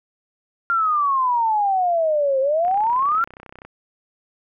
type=exponential two-way sweep; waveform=sine; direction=down then up; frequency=1396.9 to 523 to 1396.9 Hz; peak=-16 dBFS; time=0.7-3.24 s; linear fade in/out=0 ms; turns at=2.4 s
type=click train; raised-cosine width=0.5 ms; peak=-25 dBFS; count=33; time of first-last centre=2.65-3.65 s; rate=32 Hz
effects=none